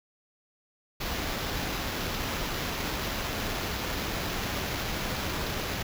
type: noise with sample-and-hold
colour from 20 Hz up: pink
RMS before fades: -32 dBFS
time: 1-5.83 s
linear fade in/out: 10 ms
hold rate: 8820 Hz
effects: none